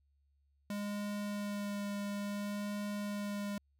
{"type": "tone with vibrato", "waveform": "square", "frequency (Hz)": 204.2, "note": "G#3", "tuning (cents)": -29, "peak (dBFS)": -37, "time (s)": [0.7, 3.58], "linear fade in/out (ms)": 2, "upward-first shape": "sine", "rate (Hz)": 0.58, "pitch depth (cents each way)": 12, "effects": ["added 70 Hz sine -70 dBFS peak until 3.79 s"]}